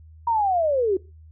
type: linear sweep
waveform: sine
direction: down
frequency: 955 to 358.6 Hz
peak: -18 dBFS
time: 0.27-0.97 s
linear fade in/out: 5 ms
effects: noise-tail reverb RT60 0.3 s tail -22 dB re dry + added 79 Hz sine -44 dBFS peak until 1.31 s